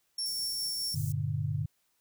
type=tone with tremolo; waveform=35% pulse; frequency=5460 Hz; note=F8; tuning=40 cents flat; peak=-28 dBFS; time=0.18-0.95 s; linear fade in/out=5 ms; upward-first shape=triangle; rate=4.8 Hz; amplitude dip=25%
type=band-stop noise; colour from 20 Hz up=white; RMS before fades=-44 dBFS; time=0.26-1.12 s; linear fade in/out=0 ms; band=190 to 6100 Hz; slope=24 dB/octave
type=chord; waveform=sine; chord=G minor; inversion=none; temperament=just; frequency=98 / 117.6 / 147 Hz; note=G2 / Bb2 / D3; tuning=0 / +16 / +2 cents; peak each=-34 / -34 / -32 dBFS; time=0.94-1.66 s; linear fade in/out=10 ms
effects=white hiss -74 dBFS RMS until 2 s